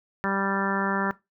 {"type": "harmonic tone", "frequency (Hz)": 196, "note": "G3", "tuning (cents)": 0, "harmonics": [1, 2, 3, 4, 5, 6, 7, 8, 9], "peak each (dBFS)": [-29, -33, -35, -35, -32, -35, -31, -35, -32], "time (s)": [0.24, 1.11], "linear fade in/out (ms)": 0, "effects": ["noise-tail reverb RT60 0.2 s tail -18 dB re dry"]}